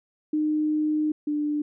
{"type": "tone pair in turn", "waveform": "sine", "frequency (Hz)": [305.4, 297], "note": ["D#4", "D4"], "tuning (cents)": [-32, 20], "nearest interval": "unison", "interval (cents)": 48, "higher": "first", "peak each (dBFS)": [-21, -23], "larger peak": "first", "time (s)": [[0.33, 1.12], [1.27, 1.62]], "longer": "first", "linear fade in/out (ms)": 5, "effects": []}